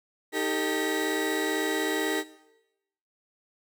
35% pulse tone cluster, 311 / 393.4 / 449.5 / 1925 Hz, D#4 / G4 / A4 / B6, -1 / +6 / +37 / -45 cents, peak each -30 dBFS, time 0.32-2.24 s, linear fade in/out 50 ms, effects noise-tail reverb RT60 0.9 s tail -17 dB re dry

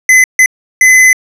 square tone bursts at uneven times, 2030 Hz, B6, 47 cents sharp, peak -3 dBFS, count 3, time 0.09-0.24 / 0.39-0.46 / 0.81-1.13 s, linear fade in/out 2 ms, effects low-pass 12000 Hz 12 dB/octave

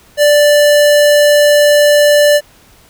square tone, 587.3 Hz, D5, in tune, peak -6 dBFS, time 0.17-2.41 s, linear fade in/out 50 ms, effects pink hiss -45 dBFS RMS until 2.89 s

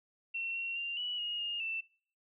sine tone with pitch steps, 2715 / 2733 / 2781 / 2944 / 2871 / 2838 / 2668 Hz, F7 / F7 / F7 / F#7 / F7 / F7 / E7, -50 / -38 / -8 / -9 / +47 / +27 / +20 cents, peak -34 dBFS, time 0.34-1.81 s, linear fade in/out 10 ms, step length 210 ms, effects noise-tail reverb RT60 0.6 s tail -26 dB re dry

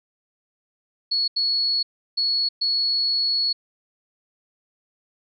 sine tone bursts at uneven times, 4373 Hz, C#8, 24 cents flat, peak -19 dBFS, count 4, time 1.11-1.28 / 1.36-1.83 / 2.17-2.49 / 2.61-3.53 s, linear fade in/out 10 ms, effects none

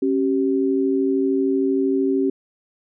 sine tone pair together, 272.7 / 385.7 Hz, C#4 / G4, -28 / -28 cents, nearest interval tritone, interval 600 cents, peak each -19 / -20 dBFS, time 0.02-2.3 s, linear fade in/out 5 ms, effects none

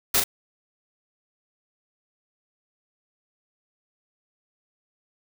white noise with echo, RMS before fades -20 dBFS, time 0.14-0.2 s, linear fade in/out 5 ms, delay 40 ms, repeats 1, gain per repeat -5 dB, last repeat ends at 0.24 s, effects none

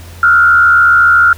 sine tone with frequency modulation, 1400 Hz, F6, 4 cents sharp, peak -4 dBFS, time 0.23-1.33 s, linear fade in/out 2 ms, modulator 73.7 Hz, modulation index 0.77, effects added 85 Hz sine -30 dBFS peak until 1.37 s + pink hiss -37 dBFS RMS until 1.37 s

